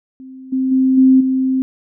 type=tone with level steps; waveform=sine; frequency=261.7 Hz; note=C4; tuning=in tune; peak=-32 / -14 / -10 / -6 / -13 dBFS; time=0.2-1.62 s; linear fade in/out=0 ms; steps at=0.52 / 0.71 / 0.97 / 1.2 s; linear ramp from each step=10 ms; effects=none